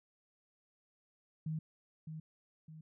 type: tone with echo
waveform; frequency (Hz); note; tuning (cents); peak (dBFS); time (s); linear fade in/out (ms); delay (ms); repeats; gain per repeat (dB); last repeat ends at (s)
sine; 157.4; D#3; +20; -35; 1.46-1.59; 5; 610; 2; -7; 2.81
effects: none